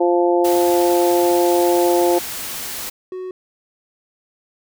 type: harmonic tone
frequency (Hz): 174.61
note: F3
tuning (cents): 0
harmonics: 2 / 3 / 4 / 5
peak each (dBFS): -15 / -19 / -21 / -23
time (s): 0-2.19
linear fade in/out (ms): 10
type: noise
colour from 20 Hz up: white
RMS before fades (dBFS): -28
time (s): 0.44-2.9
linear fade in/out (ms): 10
type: tone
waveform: triangle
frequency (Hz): 370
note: F#4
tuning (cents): 0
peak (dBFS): -24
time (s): 3.12-3.31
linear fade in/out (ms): 2
effects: none